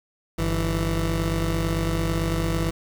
20% pulse tone pair together, 49 / 164.81 Hz, G1 / E3, 0 / 0 cents, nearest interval octave + major sixth, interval 2100 cents, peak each -20 dBFS, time 0.38-2.71 s, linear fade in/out 10 ms, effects 7-bit

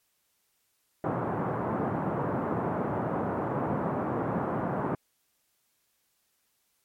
pink band-pass noise, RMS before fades -30 dBFS, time 1.04-4.95 s, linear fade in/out 2 ms, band 120 to 1200 Hz, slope 24 dB/octave, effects white hiss -73 dBFS RMS until 6.84 s + MP3 64 kbps

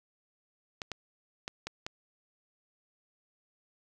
clicks, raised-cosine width 0.2 ms, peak -19 dBFS, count 5, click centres 0.818 / 0.917 / 1.479 / 1.67 / 1.865 s, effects 10-bit

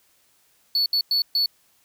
triangle tone bursts at uneven times, 4435 Hz, C#8, in tune, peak -17 dBFS, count 4, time 0.75-0.86 / 0.93-1.01 / 1.11-1.22 / 1.35-1.46 s, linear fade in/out 2 ms, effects white hiss -62 dBFS RMS until 1.84 s

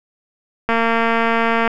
click train, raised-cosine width 0.5 ms, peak -3 dBFS, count 227, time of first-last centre 0.69-1.677 s, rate 229 Hz, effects none

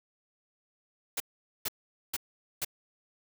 white noise bursts, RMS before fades -32 dBFS, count 4, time 1.17-2.648 s, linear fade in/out 5 ms, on 32 ms, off 450 ms, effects none

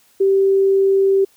sine tone, 389.3 Hz, G4, 12 cents flat, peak -11 dBFS, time 0.2-1.25 s, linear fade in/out 10 ms, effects white hiss -55 dBFS RMS until 1.36 s

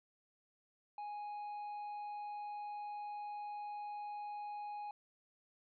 triangle tone, 830 Hz, G#5, 1 cent flat, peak -40 dBFS, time 0.98-4.91 s, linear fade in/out 2 ms, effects resampled to 11025 Hz

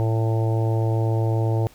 harmonic tone, 112.2 Hz, A2, 34 cents sharp, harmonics 1 / 3 / 4 / 5 / 6 / 7 / 8, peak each -19 / -29 / -31 / -33 / -35 / -36 / -37 dBFS, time 0-1.67 s, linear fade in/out 0 ms, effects pink hiss -52 dBFS RMS until 1.74 s

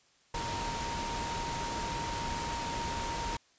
sine tone in noise, 932.3 Hz, A#5, in tune, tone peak -36 dBFS, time 0.34-3.37 s, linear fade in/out 5 ms, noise pink, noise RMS -37 dBFS, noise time 0.34-3.37 s, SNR -2 dB, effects white hiss -66 dBFS RMS until 3.58 s + resampled to 16000 Hz

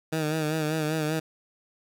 15% pulse tone with vibrato, 155.56 Hz, D#3, in tune, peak -19 dBFS, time 0.12-1.2 s, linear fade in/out 10 ms, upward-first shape sine, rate 5.1 Hz, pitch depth 51 cents each way, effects none

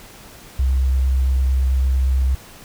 sine tone with vibrato, 65.41 Hz, C2, in tune, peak -14 dBFS, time 0.59-2.35 s, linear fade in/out 5 ms, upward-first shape sine, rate 8.9 Hz, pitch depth 11 cents each way, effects pink hiss -42 dBFS RMS until 2.64 s

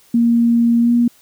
sine tone with pitch glide, 234.3 to 238.5 Hz, A#3 to A#3, +9 to +40 cents, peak -10 dBFS, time 0.14-1.08 s, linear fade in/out 5 ms, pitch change +31 cents, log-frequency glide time 0.8-0.92 s, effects white hiss -51 dBFS RMS until 1.21 s

